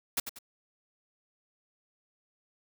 white noise with echo, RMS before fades -29 dBFS, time 0.17-0.2 s, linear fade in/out 5 ms, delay 94 ms, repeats 2, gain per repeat -9 dB, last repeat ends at 0.388 s, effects none

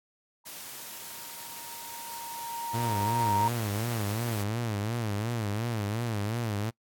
sine tone with exponential growth, 932.3 Hz, A#5, in tune, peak -22 dBFS, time 0.44-3.48 s, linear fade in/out 2 ms, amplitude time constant 660 ms
white high-pass noise, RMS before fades -42 dBFS, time 0.45-4.44 s, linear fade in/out 20 ms, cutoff 110 Hz, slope 12 dB/octave
sawtooth tone with vibrato, 110 Hz, A2, in tune, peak -25 dBFS, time 2.73-6.71 s, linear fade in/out 20 ms, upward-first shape sine, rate 2.8 Hz, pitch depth 150 cents each way
effects noise-tail reverb RT60 0.1 s tail -25 dB re dry + AAC 64 kbps

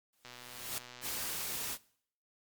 white noise with exponential growth, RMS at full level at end -36 dBFS, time 0.13-0.78 s, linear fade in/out 0 ms, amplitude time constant 140 ms
click train, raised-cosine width 0.2 ms, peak -31 dBFS, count 136, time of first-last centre 0.25-1.348 s, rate 123 Hz
white noise, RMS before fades -38 dBFS, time 1.01-1.78 s, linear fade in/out 50 ms
effects noise-tail reverb RT60 0.6 s tail -21 dB re dry + MP3 96 kbps

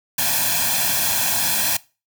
white noise with comb filter, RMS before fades -20 dBFS, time 0.18-1.77 s, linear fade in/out 5 ms, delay 1.2 ms, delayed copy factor +0.8, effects noise-tail reverb RT60 0.3 s tail -21 dB re dry + high-pass 100 Hz 12 dB/octave

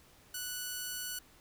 5% pulse tone, 1480 Hz, F#6, in tune, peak -26 dBFS, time 0.34-1.19 s, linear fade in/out 5 ms, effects pink hiss -61 dBFS RMS until 1.4 s

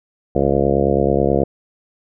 harmonic tone with a mistuned harmonic, 69.3 Hz, C#2, in tune, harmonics 1 / 2 / 3 / 4 / 5 / 6 / 7 / 8 / 9 / 10, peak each -25 / -23 / -22 / -26 / -21 / -21 / -20 / -22 / -26 / -25 dBFS, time 0.35-1.44 s, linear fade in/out 5 ms, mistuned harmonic 1, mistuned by -23 cents, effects none

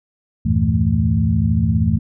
sine tone cluster, 79.8 / 95.9 / 112.6 / 165.1 / 219.6 Hz, D#2 / G2 / A2 / E3 / A3, +44 / -37 / +40 / +3 / -3 cents, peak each -20 dBFS, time 0.45-1.99 s, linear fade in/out 10 ms, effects none

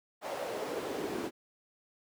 brown noise with high-pass filter sweep, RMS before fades -37 dBFS, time 0.21-1.31 s, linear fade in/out 50 ms, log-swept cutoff 620 to 300 Hz, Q 2.3, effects none

